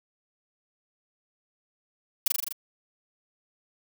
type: noise with echo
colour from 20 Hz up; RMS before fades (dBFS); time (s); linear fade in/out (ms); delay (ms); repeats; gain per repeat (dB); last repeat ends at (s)
blue; -21; 2.26-2.28; 5; 41; 6; -2; 2.526
effects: none